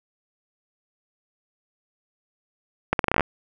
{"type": "accelerating click train", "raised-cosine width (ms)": 0.5, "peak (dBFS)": -4, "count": 10, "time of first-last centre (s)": [2.93, 3.207], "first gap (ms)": 62, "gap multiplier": 0.81, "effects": []}